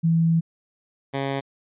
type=tone pair in turn; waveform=sine / 10% pulse; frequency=164.81 / 137.27 Hz; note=E3 / C#3; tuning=0 / -17 cents; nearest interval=minor third; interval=317 cents; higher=first; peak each=-16 dBFS; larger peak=neither; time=0.03-0.41 / 1.13-1.41 s; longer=first; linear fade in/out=20 ms; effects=resampled to 8000 Hz